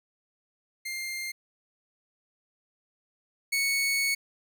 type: tone pair in turn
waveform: sawtooth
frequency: 2108 / 2216 Hz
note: C7 / C#7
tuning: +12 / -1 cents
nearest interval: minor second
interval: 87 cents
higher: second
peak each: -29 / -21 dBFS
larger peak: second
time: 0.85-1.32 / 3.52-4.15 s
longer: second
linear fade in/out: 10 ms
effects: none